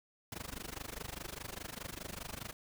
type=noise with amplitude modulation; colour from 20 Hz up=pink; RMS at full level=-41 dBFS; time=0.32-2.53 s; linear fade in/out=2 ms; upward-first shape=sine; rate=24.9 Hz; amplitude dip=95%; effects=none